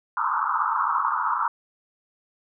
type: band-pass noise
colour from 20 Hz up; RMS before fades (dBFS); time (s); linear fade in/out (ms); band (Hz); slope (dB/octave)
pink; -24; 0.17-1.48; 2; 900 to 1400; 96
effects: none